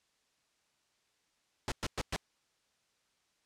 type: noise bursts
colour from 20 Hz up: pink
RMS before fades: -34 dBFS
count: 4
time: 1.68-2.162 s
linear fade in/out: 0 ms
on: 38 ms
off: 110 ms
effects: white hiss -75 dBFS RMS until 3.45 s + low-pass 7000 Hz 12 dB/octave